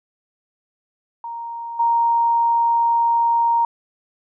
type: tone with level steps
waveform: sine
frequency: 932.3 Hz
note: A#5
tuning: in tune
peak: -27 / -14 dBFS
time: 1.24-3.65 s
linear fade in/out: 2 ms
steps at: 1.79 s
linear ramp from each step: 10 ms
effects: none